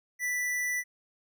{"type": "tone", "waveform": "square", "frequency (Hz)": 1975.5, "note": "B6", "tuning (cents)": 0, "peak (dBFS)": -29, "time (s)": [0.19, 0.84], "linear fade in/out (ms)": 50, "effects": []}